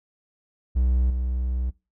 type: tone with level steps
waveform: triangle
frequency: 62.5 Hz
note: B1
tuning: 21 cents sharp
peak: -16 / -21 dBFS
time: 0.75-1.71 s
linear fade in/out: 20 ms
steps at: 1.1 s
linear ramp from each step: 2 ms
effects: noise-tail reverb RT60 0.3 s tail -23 dB re dry